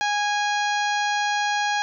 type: harmonic tone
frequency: 825 Hz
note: G#5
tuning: 12 cents flat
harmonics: 1 / 2 / 3 / 4 / 5 / 6 / 7 / 8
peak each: -23 / -26 / -32 / -33 / -34 / -39 / -38 / -40 dBFS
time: 0.01-1.82 s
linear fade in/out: 0 ms
effects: none